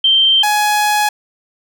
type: tone pair in turn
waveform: sine / sawtooth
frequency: 3136 / 838.8 Hz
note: G7 / G#5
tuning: 0 / +17 cents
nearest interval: octave + major seventh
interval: 2283 cents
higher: first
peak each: -8 dBFS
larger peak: neither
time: 0.04-0.43 / 0.43-1.09 s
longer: second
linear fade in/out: 5 ms
effects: none